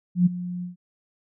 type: tone with ADSR envelope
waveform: sine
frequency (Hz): 178.2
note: F3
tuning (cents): +35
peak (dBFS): -12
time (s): 0.15-0.76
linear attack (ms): 110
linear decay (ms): 17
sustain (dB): -16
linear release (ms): 130
effects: none